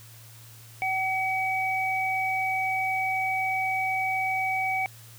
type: tone pair together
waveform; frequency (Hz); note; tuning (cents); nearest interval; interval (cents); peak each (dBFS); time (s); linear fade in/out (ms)
sine; 758.8 / 2272; F#5 / C#7; +43 / +42; octave + perfect fifth; 1899; -27; 0.82-4.86; 0
effects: added 114 Hz sine -48 dBFS peak until 5.18 s + white hiss -51 dBFS RMS until 5.18 s